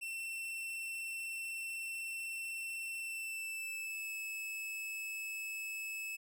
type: tone with pitch glide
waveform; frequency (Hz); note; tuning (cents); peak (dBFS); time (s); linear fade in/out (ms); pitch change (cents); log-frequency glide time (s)
45% pulse; 2692 to 2605; E7 to E7; +36 to -21; -39; 0.01-6.17; 20; -57; 2.96-4.15
effects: none